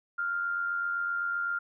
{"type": "tone with amplitude modulation", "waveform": "sine", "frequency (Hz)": 1396.9, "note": "F6", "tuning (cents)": 0, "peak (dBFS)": -26, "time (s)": [0.18, 1.59], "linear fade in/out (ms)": 10, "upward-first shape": "sine", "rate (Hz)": 87.8, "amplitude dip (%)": 45, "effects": []}